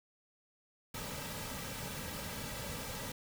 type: noise with comb filter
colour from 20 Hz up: pink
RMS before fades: -42 dBFS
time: 0.94-3.12 s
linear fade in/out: 5 ms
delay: 2.8 ms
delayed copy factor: -0.6
effects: none